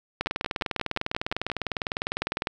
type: two click trains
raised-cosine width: 0.3 ms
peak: -14 / -10 dBFS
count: 8 / 46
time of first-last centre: 0.27-1.5 / 0.21-2.471 s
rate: 5.69 / 19.9 Hz
effects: none